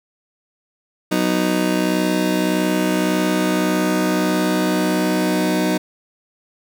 30% pulse chord, B major, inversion second, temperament just, 185.21 / 246.9 / 308.7 Hz, F#3 / B3 / D#4, +2 / 0 / -14 cents, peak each -18 / -21 / -17 dBFS, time 1.11-5.78 s, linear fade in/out 10 ms, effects none

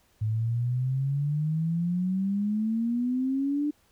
sine exponential sweep, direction up, 106.6 to 298.7 Hz, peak -24 dBFS, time 0.21-3.71 s, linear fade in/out 10 ms, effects pink hiss -65 dBFS RMS until 3.91 s

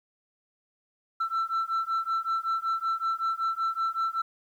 sine beating tone pair, 1334 / 1339.3 Hz, E6 / E6, +20 / +27 cents, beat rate 5.3 Hz, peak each -27 dBFS, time 1.2-4.22 s, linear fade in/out 10 ms, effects tanh soft clip ceiling -23 dBFS + 10-bit

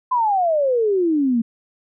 sine exponential sweep, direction down, 1033 to 222.9 Hz, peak -15 dBFS, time 0.11-1.42 s, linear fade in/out 10 ms, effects none

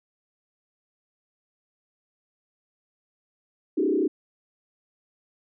sine tone with frequency modulation, 345.6 Hz, F4, 18 cents flat, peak -20 dBFS, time 3.77-4.08 s, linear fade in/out 10 ms, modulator 31.7 Hz, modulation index 2.1, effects none

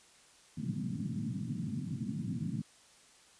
white band-pass noise, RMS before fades -37 dBFS, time 0.57-2.62 s, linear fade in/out 5 ms, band 110 to 250 Hz, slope 48 dB/octave, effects white hiss -61 dBFS RMS until 3.39 s + resampled to 22050 Hz

